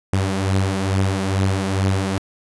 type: beating tone pair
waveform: sawtooth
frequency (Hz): 95.6 / 97.9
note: G2 / G2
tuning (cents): -43 / -2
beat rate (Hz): 2.3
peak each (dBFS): -15 / -19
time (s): 0.13-2.18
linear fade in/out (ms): 0
effects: resampled to 24000 Hz